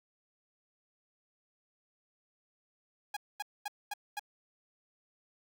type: tone bursts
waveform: sawtooth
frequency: 825 Hz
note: G#5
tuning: 12 cents flat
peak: -31 dBFS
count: 5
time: 3.14-4.195 s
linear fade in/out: 5 ms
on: 27 ms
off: 230 ms
effects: none